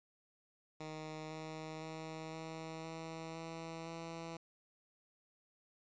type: tone with pitch steps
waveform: 10% pulse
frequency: 156 / 157.54 / 159.09 / 160.66 / 162.25 / 163.85 / 165.47 Hz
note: D#3 / D#3 / D#3 / E3 / E3 / E3 / E3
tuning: +5 / +22 / +39 / -44 / -27 / -10 / +7 cents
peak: -36 dBFS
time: 0.8-4.37 s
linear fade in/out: 5 ms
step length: 510 ms
effects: resampled to 16000 Hz + 11-bit